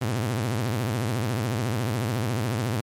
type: tone with vibrato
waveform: sawtooth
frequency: 115.3 Hz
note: A#2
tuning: 19 cents flat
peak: -20 dBFS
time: 0.01-2.81 s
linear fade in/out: 10 ms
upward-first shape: triangle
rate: 14 Hz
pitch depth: 270 cents each way
effects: MP3 64 kbps